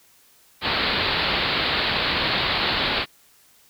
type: low-pass noise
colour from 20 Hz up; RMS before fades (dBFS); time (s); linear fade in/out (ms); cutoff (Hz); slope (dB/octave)
white; -23; 0.61-3.06; 50; 4500; 96
effects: white hiss -56 dBFS RMS until 3.69 s